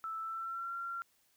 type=tone with pitch glide; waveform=sine; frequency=1318.5 to 1374.5 Hz; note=E6 to F6; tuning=0 to -28 cents; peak=-37 dBFS; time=0.04-1.02 s; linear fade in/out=0 ms; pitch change=+72 cents; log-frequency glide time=0.2-0.74 s; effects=white hiss -72 dBFS RMS until 1.36 s